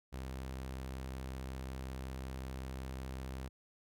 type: tone with vibrato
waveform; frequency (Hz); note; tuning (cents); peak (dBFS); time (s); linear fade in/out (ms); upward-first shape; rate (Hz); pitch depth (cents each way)
sawtooth; 65.41; C2; 0; -37; 0.12-3.49; 20; triangle; 14; 8
effects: none